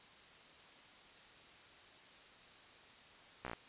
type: slowing click train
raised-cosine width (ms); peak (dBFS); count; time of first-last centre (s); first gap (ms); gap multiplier
0.5; -27; 6; 3.45-3.533; 15; 1.05
effects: white hiss -59 dBFS RMS until 3.68 s + resampled to 8000 Hz